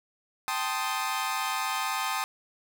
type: chord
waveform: sawtooth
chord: A half-diminished seventh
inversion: third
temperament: equal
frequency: 784 / 880 / 1046.5 / 1244.5 Hz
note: G5 / A5 / C6 / Eb6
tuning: 0 / 0 / 0 / 0 cents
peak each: -31 / -30 / -30 / -29 dBFS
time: 0.48-2.24 s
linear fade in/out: 0 ms
effects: none